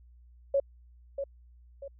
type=tone with echo; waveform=sine; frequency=554.4 Hz; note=C#5; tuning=in tune; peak=-22 dBFS; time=0.54-0.6 s; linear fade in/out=5 ms; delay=640 ms; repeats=2; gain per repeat=-8 dB; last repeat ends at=1.88 s; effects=added 60 Hz sine -53 dBFS peak until 1.99 s